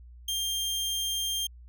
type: tone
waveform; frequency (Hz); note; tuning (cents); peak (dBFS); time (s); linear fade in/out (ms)
sawtooth; 3192; G7; +31; -25; 0.28-1.47; 5
effects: added 60 Hz sine -46 dBFS peak until 1.68 s